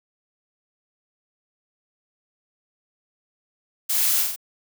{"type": "noise with echo", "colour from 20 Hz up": "blue", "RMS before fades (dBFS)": -23, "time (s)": [3.89, 4.23], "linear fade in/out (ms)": 10, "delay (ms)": 44, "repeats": 3, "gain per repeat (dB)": -3, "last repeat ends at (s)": 4.362, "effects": []}